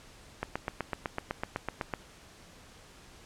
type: click train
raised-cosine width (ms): 0.5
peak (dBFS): -16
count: 13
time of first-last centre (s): 0.43-1.938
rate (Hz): 7.96
effects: pink hiss -54 dBFS RMS until 3.25 s + low-pass 9000 Hz 12 dB/octave